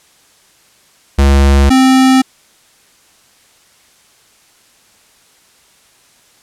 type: tone pair in turn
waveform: square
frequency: 69.3 / 261.6 Hz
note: C#2 / C4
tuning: 0 / 0 cents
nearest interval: octave + major seventh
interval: 2300 cents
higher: second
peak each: -6 dBFS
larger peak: neither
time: 1.18-1.7 / 1.7-2.22 s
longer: neither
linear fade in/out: 10 ms
effects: white hiss -49 dBFS RMS until 6.42 s + low-pass 10000 Hz 12 dB/octave